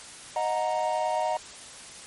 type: chord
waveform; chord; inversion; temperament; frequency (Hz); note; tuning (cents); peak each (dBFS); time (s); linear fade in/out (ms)
triangle; D# minor; none; equal with one note detuned; 622.3 / 732.3 / 932.3; D#5 / F#5 / A#5; 0 / -18 / 0; -27; 0.36-1.37; 2
effects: white hiss -44 dBFS RMS until 2.06 s + MP3 48 kbps